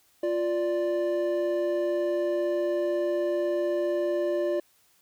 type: tone pair together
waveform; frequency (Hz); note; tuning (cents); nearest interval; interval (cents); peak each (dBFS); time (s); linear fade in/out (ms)
triangle; 349.2 / 587.3; F4 / D5; 0 / 0; major sixth; 900; -25; 0.23-4.6; 5
effects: white hiss -64 dBFS RMS until 5.01 s